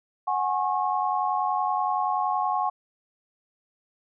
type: chord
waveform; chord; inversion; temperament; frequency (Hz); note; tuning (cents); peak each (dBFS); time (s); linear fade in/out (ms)
sine; F# suspended second; none; equal with one note detuned; 740 / 830.6 / 1087.8; F#5 / G#5 / C#6; 0 / 0 / -33; -27; 0.27-2.7; 10
effects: none